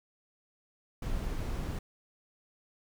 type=noise; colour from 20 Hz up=brown; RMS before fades=-34 dBFS; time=1.02-1.79 s; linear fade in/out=5 ms; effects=none